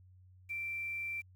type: tone with quantisation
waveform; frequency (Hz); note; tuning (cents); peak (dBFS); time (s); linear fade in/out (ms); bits
sine; 2349; D7; 0; -36; 0.49-1.22; 20; 10
effects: added 92 Hz sine -57 dBFS peak until 1.35 s